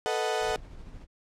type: chord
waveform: 35% pulse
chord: B dominant seventh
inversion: third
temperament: equal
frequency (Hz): 440 / 493.9 / 622.3 / 740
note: A4 / B4 / D#5 / F#5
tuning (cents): 0 / 0 / 0 / 0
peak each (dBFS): -29 / -33 / -32 / -30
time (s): 0.06-0.56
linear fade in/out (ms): 0
type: noise with tremolo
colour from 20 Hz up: brown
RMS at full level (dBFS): -42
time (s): 0.4-1.07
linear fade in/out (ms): 50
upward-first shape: triangle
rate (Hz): 13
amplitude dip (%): 40
effects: low-pass 8000 Hz 12 dB/octave